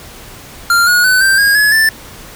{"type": "tone with pitch steps", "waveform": "square", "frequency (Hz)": [1391, 1447.6, 1506.4, 1567.7, 1631.4, 1697.7, 1766.8], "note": ["F6", "F#6", "F#6", "G6", "G#6", "G#6", "A6"], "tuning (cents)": [-7, -38, 31, 0, -31, 38, 7], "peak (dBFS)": -8, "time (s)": [0.7, 1.89], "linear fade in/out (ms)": 2, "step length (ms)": 170, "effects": ["pink hiss -34 dBFS RMS until 2.35 s"]}